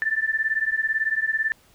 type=beating tone pair; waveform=sine; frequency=1760 / 1778 Hz; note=A6 / A6; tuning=0 / +18 cents; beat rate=18 Hz; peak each=-24 dBFS; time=0.02-1.52 s; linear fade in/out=0 ms; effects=pink hiss -57 dBFS RMS until 1.74 s